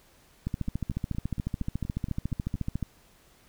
two click trains, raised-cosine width 5 ms, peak -17 / -24 dBFS, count 34 / 9, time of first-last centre 0.47-2.827 / 0.68-2.554 s, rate 14 / 4.27 Hz, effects pink hiss -60 dBFS RMS until 3.48 s

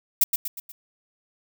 violet noise with echo, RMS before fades -17 dBFS, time 0.21-0.24 s, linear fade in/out 5 ms, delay 120 ms, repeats 4, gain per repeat -6 dB, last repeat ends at 0.72 s, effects none

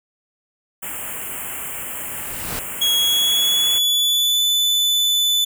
white band-stop noise, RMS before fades -29 dBFS, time 0.82-3.79 s, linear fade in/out 10 ms, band 3100 to 7100 Hz, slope 96 dB/octave
pink noise with exponential growth, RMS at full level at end -26 dBFS, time 1.8-2.59 s, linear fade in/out 0 ms, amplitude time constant 170 ms
40% pulse tone with pitch glide, 3322 to 3497 Hz, G#7 to A7, 0 to -11 cents, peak -14 dBFS, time 2.81-5.45 s, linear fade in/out 10 ms, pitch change +89 cents, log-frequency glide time 2.95-4.44 s
effects none

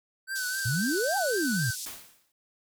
square tone with vibrato, 1529 Hz, G6, 44 cents flat, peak -31 dBFS, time 0.27-1.76 s, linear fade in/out 50 ms, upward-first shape triangle, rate 3.8 Hz, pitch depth 70 cents each way
pink band-pass noise, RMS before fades -37 dBFS, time 0.35-1.86 s, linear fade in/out 10 ms, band 4500 to 13000 Hz, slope 24 dB/octave
sine exponential two-way sweep, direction up then down, 107.4 to 830.6 to 107.4 Hz, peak -26 dBFS, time 0.65-1.71 s, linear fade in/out 10 ms, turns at 1.17 s
white noise with exponential decay, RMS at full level -36 dBFS, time 1.86-2.32 s, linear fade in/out 2 ms, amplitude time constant 100 ms
effects none

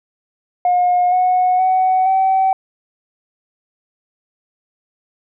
sine tone with pitch steps, 717 / 732.5 / 748.3 / 764.5 Hz, F5 / F#5 / F#5 / G5, +45 / -18 / +19 / -44 cents, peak -10 dBFS, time 0.65-2.53 s, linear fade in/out 2 ms, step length 470 ms, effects tanh soft clip ceiling -8 dBFS

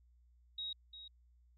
sine tone with echo, 3792 Hz, A#7, 29 cents sharp, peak -39 dBFS, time 0.58-0.73 s, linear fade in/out 5 ms, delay 350 ms, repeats 1, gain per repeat -10 dB, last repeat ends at 1.08 s, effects added 60 Hz sine -64 dBFS peak until 1.57 s

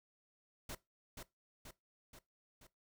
pink noise with echo, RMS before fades -45 dBFS, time 0.69-0.75 s, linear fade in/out 5 ms, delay 480 ms, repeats 4, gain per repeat -4 dB, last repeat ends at 2.67 s, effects noise-tail reverb RT60 0.2 s tail -19 dB re dry

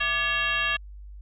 sine tone with frequency modulation, 2217 Hz, C#7, in tune, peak -22 dBFS, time 0-0.77 s, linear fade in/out 10 ms, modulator 518 Hz, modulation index 2, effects added 50 Hz sine -39 dBFS peak until 1.21 s + MP3 96 kbps

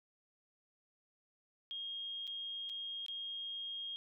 sine tone with dropouts, 3246 Hz, G#7, 40 cents flat, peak -40 dBFS, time 1.71-3.96 s, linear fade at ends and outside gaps 0 ms, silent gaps 2.27-2.276 / 2.693-2.697 / 3.063-3.083 s, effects none

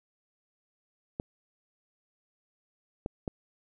clicks, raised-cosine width 2 ms, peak -19 dBFS, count 3, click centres 1.199 / 3.061 / 3.278 s, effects none

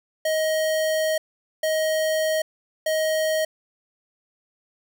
square tone bursts at uneven times, 629 Hz, D#5, 19 cents sharp, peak -21 dBFS, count 3, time 0.25-1.18 / 1.63-2.42 / 2.86-3.45 s, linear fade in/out 5 ms, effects none

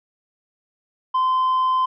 sine tone with tanh clipping, 1032 Hz, C6, 24 cents flat, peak -17 dBFS, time 1.14-1.86 s, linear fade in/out 10 ms, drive 2 dB, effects none

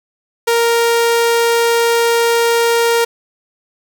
sawtooth tone, 466.2 Hz, A#4, in tune, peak -7 dBFS, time 0.47-3.05 s, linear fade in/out 10 ms, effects none

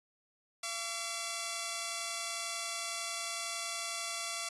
5% pulse tone pair together, 680.2 / 1144 Hz, F5 / D6, -46 / -46 cents, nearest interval major sixth, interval 900 cents, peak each -27 dBFS, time 0.63-4.49 s, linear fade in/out 5 ms, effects resampled to 24000 Hz

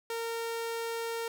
sawtooth tone, 460 Hz, A#4, 23 cents flat, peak -29 dBFS, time 0.1-1.28 s, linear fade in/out 2 ms, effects 10-bit

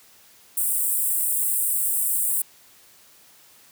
pink high-pass noise, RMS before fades -23 dBFS, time 0.57-2.42 s, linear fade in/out 5 ms, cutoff 8000 Hz, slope 96 dB/octave, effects white hiss -53 dBFS RMS until 3.71 s + high-pass 60 Hz 12 dB/octave

